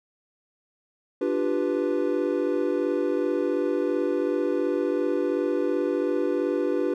triangle chord, G dominant seventh, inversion second, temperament equal, 293.7 / 349.2 / 392 / 493.9 Hz, D4 / F4 / G4 / B4, 0 / 0 / 0 / 0 cents, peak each -26 dBFS, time 1.21-6.94 s, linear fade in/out 5 ms, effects none

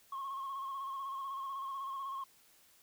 sine tone with vibrato, 1085 Hz, C#6, 37 cents flat, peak -36 dBFS, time 0.12-2.24 s, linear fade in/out 5 ms, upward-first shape square, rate 16 Hz, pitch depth 34 cents each way, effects tanh soft clip ceiling -36 dBFS + white hiss -65 dBFS RMS until 2.82 s

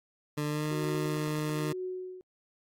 20% pulse tone with pitch glide, 149 to 152.31 Hz, D3 to D#3, +25 to -37 cents, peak -25 dBFS, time 0.37-1.73 s, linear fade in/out 10 ms, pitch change +38 cents, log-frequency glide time 0.48-0.65 s
sine tone with tremolo, 368.7 Hz, F#4, 6 cents flat, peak -32 dBFS, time 0.71-2.21 s, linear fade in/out 0 ms, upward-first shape triangle, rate 1.1 Hz, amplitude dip 100%
click train, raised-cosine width 1 ms, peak -33 dBFS, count 8, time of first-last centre 0.73-1.495 s, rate 9.15 Hz
effects AAC 64 kbps

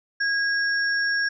sine tone pair together, 1639 / 5513 Hz, G#6 / F8, -23 / -23 cents, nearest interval octave + major sixth, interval 2100 cents, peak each -21 / -30 dBFS, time 0.2-1.29 s, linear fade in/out 10 ms, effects none

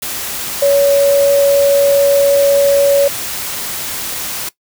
sine tone in noise, 562 Hz, C#5, 24 cents sharp, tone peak -7 dBFS, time 0.62-3.08 s, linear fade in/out 5 ms, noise white, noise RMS -22 dBFS, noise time 0.02-4.49 s, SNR +12 dB, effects noise-tail reverb RT60 0.1 s tail -18 dB re dry

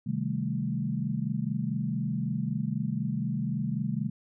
sine chord, A half-diminished seventh, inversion first, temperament equal, 130.81 / 155.56 / 196 / 220 Hz, C3 / Eb3 / G3 / A3, 0 / 0 / 0 / 0 cents, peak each -33 dBFS, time 0.06-4.1 s, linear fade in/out 10 ms, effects none

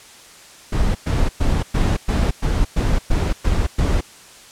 brown noise bursts, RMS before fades -17 dBFS, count 10, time 0.72-4.01 s, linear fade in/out 10 ms, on 230 ms, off 110 ms, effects white hiss -43 dBFS RMS until 4.51 s + low-pass 9000 Hz 12 dB/octave

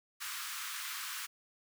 pink high-pass noise, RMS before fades -41 dBFS, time 0.2-1.27 s, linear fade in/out 20 ms, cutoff 1100 Hz, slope 48 dB/octave, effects none

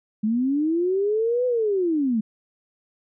sine linear two-way sweep, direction up then down, 207.7 to 506 to 207.7 Hz, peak -19 dBFS, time 0.23-2.21 s, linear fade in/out 10 ms, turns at 1.46 s, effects none

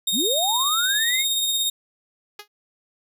sawtooth tone with tremolo, 3704 Hz, A#7, 12 cents flat, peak -16 dBFS, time 0.07-1.7 s, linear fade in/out 5 ms, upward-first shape triangle, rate 17 Hz, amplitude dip 35%
sine linear sweep, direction up, 155.56 to 2211 Hz, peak -23 dBFS, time 0.12-1.25 s, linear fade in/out 50 ms
5% pulse tone with exponential decay, 415.3 Hz, G#4, in tune, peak -21 dBFS, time 2.39-2.48 s, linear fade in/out 5 ms, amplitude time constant 18 ms
effects none

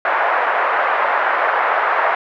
pink band-pass noise, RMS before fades -17 dBFS, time 0.05-2.15 s, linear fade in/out 2 ms, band 630 to 1800 Hz, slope 24 dB/octave, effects none

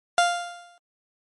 30% pulse tone with exponential decay, 698.5 Hz, F5, in tune, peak -12 dBFS, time 0.18-0.78 s, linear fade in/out 1 ms, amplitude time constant 130 ms, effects MP3 48 kbps

